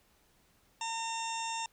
harmonic tone, 910 Hz, A#5, 42 cents flat, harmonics 1 / 2 / 3 / 4 / 6 / 7 / 8 / 9, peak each -36 / -49 / -42 / -44 / -46 / -50 / -44 / -51 dBFS, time 0.81-1.66 s, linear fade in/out 2 ms, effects pink hiss -68 dBFS RMS until 1.72 s

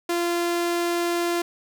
sawtooth tone, 344.9 Hz, F4, 22 cents flat, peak -18 dBFS, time 0.09-1.42 s, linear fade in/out 5 ms, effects none

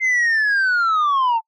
sine linear sweep, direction down, 2093 to 880 Hz, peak -12 dBFS, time 0-1.41 s, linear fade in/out 50 ms, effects noise-tail reverb RT60 0.1 s tail -25 dB re dry + tanh soft clip ceiling -14 dBFS

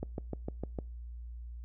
click train, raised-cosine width 2 ms, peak -22 dBFS, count 6, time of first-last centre 0.03-0.788 s, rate 6.6 Hz, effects noise-tail reverb RT60 0.4 s tail -26 dB re dry + added 59 Hz sine -41 dBFS peak until 1.64 s

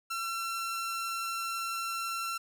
sawtooth tone, 1353 Hz, E6, 45 cents sharp, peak -29 dBFS, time 0.1-2.38 s, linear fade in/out 10 ms, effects none

